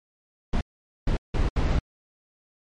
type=noise bursts at uneven times; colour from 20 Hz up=brown; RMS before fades=-22 dBFS; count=4; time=0.53-0.61 / 1.07-1.17 / 1.34-1.49 / 1.56-1.79 s; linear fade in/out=5 ms; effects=low-pass 5000 Hz 12 dB/octave + MP3 48 kbps